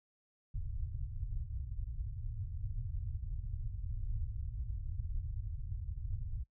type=low-pass noise; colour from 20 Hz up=pink; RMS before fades=-39 dBFS; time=0.54-6.44 s; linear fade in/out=10 ms; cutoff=120 Hz; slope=48 dB/octave; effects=noise-tail reverb RT60 0.1 s tail -23 dB re dry